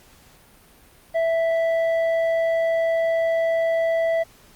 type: tone with low-pass filter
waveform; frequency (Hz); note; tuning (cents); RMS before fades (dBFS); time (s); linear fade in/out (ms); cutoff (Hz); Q
square; 659.3; E5; 0; -21; 1.14-4.24; 20; 1400; 2
effects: pink hiss -52 dBFS RMS until 4.55 s + Opus 48 kbps